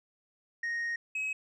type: tone pair in turn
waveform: sine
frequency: 1864.7 / 2555 Hz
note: A#6 / D#7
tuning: 0 / +45 cents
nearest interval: perfect fourth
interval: 545 cents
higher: second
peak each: -28 dBFS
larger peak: neither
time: 0.63-0.96 / 1.15-1.33 s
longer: first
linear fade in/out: 5 ms
effects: tanh soft clip ceiling -30 dBFS